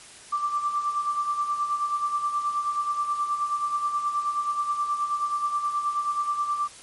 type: tone with tremolo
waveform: sine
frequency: 1174.7 Hz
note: D6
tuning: in tune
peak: -21 dBFS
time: 0.32-6.68 s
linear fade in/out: 10 ms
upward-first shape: sine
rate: 9.4 Hz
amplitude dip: 60%
effects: white hiss -46 dBFS RMS until 6.82 s + MP3 48 kbps